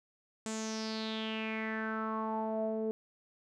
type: tone with low-pass filter sweep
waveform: sawtooth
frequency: 220 Hz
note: A3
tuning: in tune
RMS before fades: -36 dBFS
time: 0.46-2.91 s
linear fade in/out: 0 ms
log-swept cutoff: 7800 to 480 Hz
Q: 5.7
effects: none